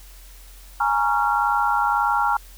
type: chord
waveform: sine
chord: Bb minor seventh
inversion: third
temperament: equal with one note detuned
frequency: 830.6 / 932.3 / 1108.7 / 1377.7 Hz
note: Ab5 / Bb5 / Db6 / F6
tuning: 0 / 0 / 0 / -24 cents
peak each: -22 / -23 / -27 / -22 dBFS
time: 0.8-2.37 s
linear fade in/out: 5 ms
effects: added 44 Hz sine -42 dBFS peak until 2.57 s + white hiss -49 dBFS RMS until 2.57 s